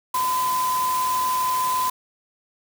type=tone in noise; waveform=sine; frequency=1015 Hz; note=B5; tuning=47 cents sharp; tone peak=-20 dBFS; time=0.14-1.9 s; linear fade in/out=5 ms; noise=white; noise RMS=-31 dBFS; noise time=0.14-1.9 s; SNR=+8 dB; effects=none